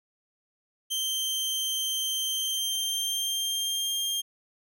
sawtooth tone with pitch glide, 3136 to 3202 Hz, G7 to G7, 0 to +36 cents, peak -24 dBFS, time 0.9-4.22 s, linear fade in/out 20 ms, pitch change +36 cents, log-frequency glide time 2.3-3.94 s, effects none

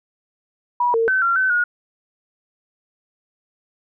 sine tone with pitch steps, 970 / 455.5 / 1528 / 1375 / 1524 / 1442 Hz, B5 / A#4 / G6 / F6 / G6 / F#6, -31 / -40 / -45 / -27 / -49 / -45 cents, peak -15 dBFS, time 0.8-1.64 s, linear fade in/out 5 ms, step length 140 ms, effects none

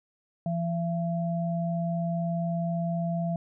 sine tone pair together, 169 / 676 Hz, E3 / E5, +43 / +43 cents, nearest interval 2 octaves, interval 2400 cents, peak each -27 / -32 dBFS, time 0.46-3.36 s, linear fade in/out 2 ms, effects none

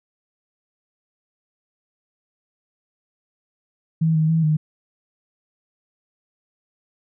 sine tone with pitch steps, 161.2 / 157.2 / 162.2 / 154 Hz, E3 / D#3 / E3 / D#3, -38 / +18 / -28 / -17 cents, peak -15 dBFS, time 4.01-4.57 s, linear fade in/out 10 ms, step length 140 ms, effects none

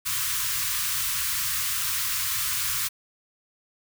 white band-stop noise, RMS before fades -27 dBFS, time 0.05-2.89 s, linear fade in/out 20 ms, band 150 to 1000 Hz, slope 96 dB/octave, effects none

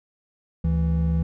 triangle tone pair together, 73.42 / 164.82 Hz, D2 / E3, 0 / 0 cents, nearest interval octave + major second, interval 1400 cents, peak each -20 dBFS, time 0.64-1.23 s, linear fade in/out 5 ms, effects none

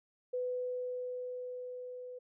sine tone with level ramp, 499.2 Hz, B4, 19 cents sharp, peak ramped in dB -32 to -43 dBFS, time 0.33-2.19 s, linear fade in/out 10 ms, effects none

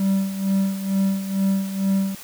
triangle tone with tremolo, 194.1 Hz, G3, 17 cents flat, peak -14 dBFS, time 0-2.15 s, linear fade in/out 2 ms, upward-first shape sine, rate 2.2 Hz, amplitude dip 70%, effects white hiss -40 dBFS RMS until 2.23 s

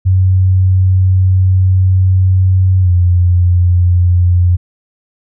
sine tone with pitch glide, 93.4 to 88.77 Hz, F#2 to F2, +17 to +29 cents, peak -6 dBFS, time 0.05-4.57 s, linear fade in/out 20 ms, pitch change -88 cents, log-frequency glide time 2.81-2.9 s, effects none

